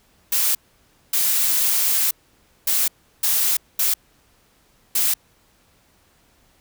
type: noise bursts at uneven times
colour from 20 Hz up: blue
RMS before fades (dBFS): -19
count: 6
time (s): 0.32-0.55 / 1.13-2.11 / 2.67-2.88 / 3.23-3.57 / 3.79-3.94 / 4.95-5.14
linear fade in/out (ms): 5
effects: pink hiss -59 dBFS RMS until 6.6 s